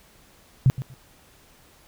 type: tone with echo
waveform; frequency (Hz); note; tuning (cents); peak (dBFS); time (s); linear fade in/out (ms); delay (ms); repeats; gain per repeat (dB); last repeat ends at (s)
sine; 130.81; C3; 0; -12; 0.66-0.7; 0; 120; 2; -14; 0.94
effects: pink hiss -55 dBFS RMS until 1.87 s